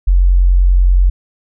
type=tone; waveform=sine; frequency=45.13 Hz; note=F#1; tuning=42 cents flat; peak=-6 dBFS; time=0.07-1.1 s; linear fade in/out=10 ms; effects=none